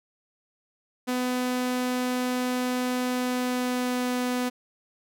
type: tone with pitch glide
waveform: sawtooth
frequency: 250.6 to 248.9 Hz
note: B3 to B3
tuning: +25 to +14 cents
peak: -21 dBFS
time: 1.07-4.5 s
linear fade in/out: 20 ms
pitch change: -11 cents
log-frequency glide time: 3.05-4.14 s
effects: none